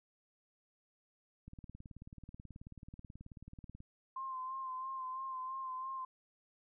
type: click train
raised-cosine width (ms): 5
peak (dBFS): -38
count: 44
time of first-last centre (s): 1.48-3.804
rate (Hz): 18.5
type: tone with vibrato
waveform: sine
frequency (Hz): 1046.5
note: C6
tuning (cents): 0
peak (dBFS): -39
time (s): 4.16-6.05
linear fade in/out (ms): 5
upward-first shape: sine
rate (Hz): 3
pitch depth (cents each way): 33
effects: none